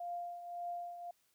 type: tone with tremolo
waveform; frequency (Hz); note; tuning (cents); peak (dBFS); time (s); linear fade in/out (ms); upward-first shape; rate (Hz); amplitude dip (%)
sine; 698.5; F5; 0; -37; 0-1.11; 5; triangle; 1.8; 65
effects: white hiss -75 dBFS RMS until 1.34 s